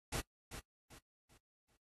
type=noise with echo; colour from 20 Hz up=pink; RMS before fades=-39 dBFS; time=0.12-0.21 s; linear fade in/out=10 ms; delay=390 ms; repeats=4; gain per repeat=-9 dB; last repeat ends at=1.77 s; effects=noise-tail reverb RT60 0.1 s tail -20 dB re dry + AAC 32 kbps